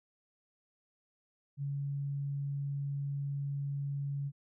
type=tone; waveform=sine; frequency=140.8 Hz; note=C#3; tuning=27 cents sharp; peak=-33 dBFS; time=1.57-4.32 s; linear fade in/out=50 ms; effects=none